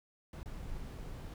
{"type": "noise with dropouts", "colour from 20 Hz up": "brown", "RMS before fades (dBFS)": -43, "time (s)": [0.33, 1.34], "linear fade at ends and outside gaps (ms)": 2, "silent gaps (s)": [0.431, 0.458], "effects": []}